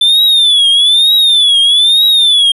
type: tone with vibrato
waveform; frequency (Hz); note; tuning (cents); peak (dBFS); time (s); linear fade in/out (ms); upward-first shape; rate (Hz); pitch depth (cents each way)
triangle; 3520; A7; 0; -4; 0.01-2.52; 5; triangle; 1.1; 160
effects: resampled to 32000 Hz